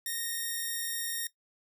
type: tone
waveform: 5% pulse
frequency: 1852 Hz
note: A#6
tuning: 12 cents flat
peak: -22 dBFS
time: 0.06-1.27 s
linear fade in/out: 2 ms
effects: noise-tail reverb RT60 0.1 s tail -17 dB re dry